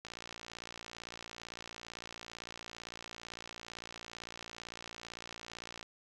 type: click train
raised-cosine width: 0.2 ms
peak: -27 dBFS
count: 335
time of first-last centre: 0.05-5.829 s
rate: 57.8 Hz
effects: none